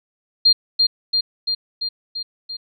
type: tone with echo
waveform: sine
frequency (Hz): 4200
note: C8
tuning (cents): +6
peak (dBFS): -9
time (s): 0.45-0.53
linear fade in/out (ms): 10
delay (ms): 340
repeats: 6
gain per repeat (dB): -3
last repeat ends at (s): 2.57
effects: none